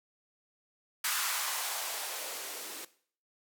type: noise with band-pass filter sweep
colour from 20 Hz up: violet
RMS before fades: -36 dBFS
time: 1.04-2.85 s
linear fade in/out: 5 ms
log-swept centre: 1300 to 330 Hz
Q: 1.9
effects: noise-tail reverb RT60 0.5 s tail -17 dB re dry